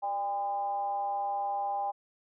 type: tone with frequency modulation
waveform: sine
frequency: 805 Hz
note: G5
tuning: 46 cents sharp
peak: -29 dBFS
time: 0.02-1.92 s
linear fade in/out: 20 ms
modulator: 214 Hz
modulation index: 0.51
effects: none